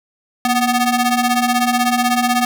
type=ring-modulated tone; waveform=sawtooth; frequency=493.9 Hz; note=B4; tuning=in tune; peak=-7 dBFS; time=0.45-2.45 s; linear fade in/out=2 ms; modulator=255 Hz; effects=none